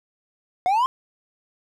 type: exponential sweep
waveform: triangle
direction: up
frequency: 707 to 1074 Hz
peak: -15 dBFS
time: 0.66-0.86 s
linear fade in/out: 0 ms
effects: none